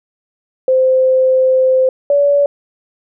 sine tone pair in turn, 519 / 571.1 Hz, C5 / D5, -14 / -49 cents, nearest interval major second, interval 165 cents, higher second, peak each -8 dBFS, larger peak neither, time 0.68-1.89 / 2.1-2.46 s, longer first, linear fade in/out 2 ms, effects none

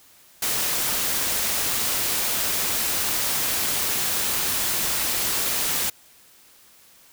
white noise, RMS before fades -24 dBFS, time 0.42-5.9 s, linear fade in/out 5 ms, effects white hiss -53 dBFS RMS until 7.12 s

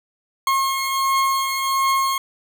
40% pulse beating tone pair, 1079 / 1080.4 Hz, C#6 / C#6, -47 / -45 cents, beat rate 1.4 Hz, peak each -18 / -25 dBFS, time 0.47-2.18 s, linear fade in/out 2 ms, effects none

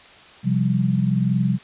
sine chord, C suspended fourth, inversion none, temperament equal, 130.81 / 174.61 / 196 Hz, C3 / F3 / G3, 0 / 0 / 0 cents, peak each -21 / -22 / -21 dBFS, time 0.43-1.59 s, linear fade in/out 50 ms, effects white hiss -46 dBFS RMS until 1.63 s + resampled to 8000 Hz

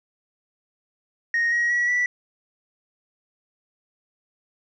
sine tone with pitch steps, 1864.7 / 1896.2 / 1928.2 / 1960.8 Hz, A#6 / A#6 / B6 / B6, 0 / +29 / -42 / -13 cents, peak -17 dBFS, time 1.34-2.06 s, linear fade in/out 2 ms, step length 180 ms, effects tanh soft clip ceiling -17 dBFS

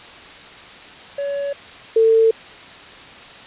triangle / sine tone pair in turn, 564 / 448.5 Hz, C#5 / A4, +30 / +33 cents, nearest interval major third, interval 397 cents, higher first, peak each -19 / -10 dBFS, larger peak second, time 1.18-1.53 / 1.96-2.31 s, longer neither, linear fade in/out 5 ms, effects white hiss -39 dBFS RMS until 3.46 s + resampled to 8000 Hz

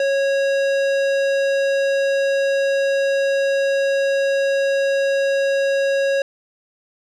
sine tone with tanh clipping, 550 Hz, C#5, 14 cents flat, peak -18 dBFS, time 0-6.22 s, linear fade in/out 2 ms, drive 17 dB, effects none

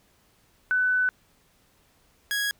sine / sawtooth tone pair in turn, 1500 / 1657.3 Hz, F#6 / G#6, +23 / -4 cents, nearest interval major second, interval 173 cents, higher second, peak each -20 / -21 dBFS, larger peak first, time 0.71-1.09 / 2.31-2.51 s, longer first, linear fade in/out 0 ms, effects pink hiss -63 dBFS RMS until 2.59 s

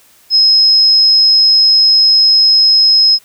sine tone, 5130 Hz, E8, 48 cents flat, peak -5 dBFS, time 0.3-3.19 s, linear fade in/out 50 ms, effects white hiss -47 dBFS RMS until 3.24 s

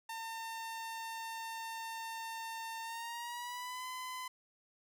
sawtooth tone with pitch glide, 905 to 1015.8 Hz, A5 to B5, +48 to +48 cents, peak -37 dBFS, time 0.09-4.28 s, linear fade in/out 5 ms, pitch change +200 cents, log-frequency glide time 2.82-3.85 s, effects none

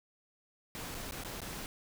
pink noise with dropouts, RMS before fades -42 dBFS, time 0.75-1.66 s, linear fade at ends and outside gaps 0 ms, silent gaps 0.945-0.949 / 1.11-1.121 / 1.236-1.248 / 1.404-1.417 s, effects none

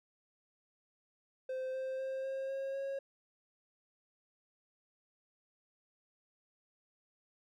triangle tone with pitch steps, 519 / 524.4 / 529.9 / 535.4 / 541 / 546.7 Hz, C5 / C5 / C5 / C5 / C#5 / C#5, -14 / +4 / +22 / +40 / -42 / -24 cents, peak -34 dBFS, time 1.49-2.99 s, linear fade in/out 5 ms, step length 250 ms, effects none

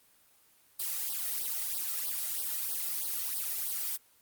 blue noise with flanger, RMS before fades -34 dBFS, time 0.79-3.97 s, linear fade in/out 10 ms, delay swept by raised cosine 0.21 to 1.61 ms, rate 3.1 Hz, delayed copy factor +0.9, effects white hiss -64 dBFS RMS until 4.21 s + Opus 24 kbps

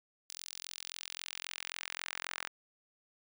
sawtooth tone with high-pass filter sweep, 43.75 Hz, F1, 4 cents sharp, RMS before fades -44 dBFS, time 0.29-2.48 s, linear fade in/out 10 ms, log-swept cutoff 5200 to 1500 Hz, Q 1.3, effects none

